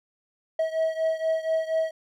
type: beating tone pair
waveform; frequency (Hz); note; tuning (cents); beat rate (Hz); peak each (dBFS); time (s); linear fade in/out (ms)
triangle; 642 / 646.2; E5 / E5; -46 / -35; 4.2; -23 / -26; 0.59-1.91; 5
effects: none